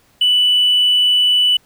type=tone with hard clipping; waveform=triangle; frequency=2972 Hz; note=F#7; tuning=7 cents sharp; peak=-10 dBFS; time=0.21-1.57 s; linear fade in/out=5 ms; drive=2 dB; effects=pink hiss -55 dBFS RMS until 1.65 s